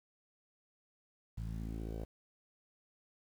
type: tone with low-pass filter sweep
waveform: sawtooth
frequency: 55 Hz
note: A1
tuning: in tune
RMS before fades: -41 dBFS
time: 1.37-2.05 s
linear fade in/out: 10 ms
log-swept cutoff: 130 to 580 Hz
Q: 2.1
effects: 10-bit